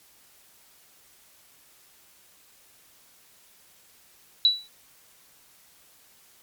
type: tone with exponential decay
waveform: sine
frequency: 3936 Hz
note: B7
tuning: 7 cents flat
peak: -12 dBFS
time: 4.45-4.68 s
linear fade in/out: 1 ms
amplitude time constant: 48 ms
effects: white hiss -57 dBFS RMS until 6.42 s + MP3 96 kbps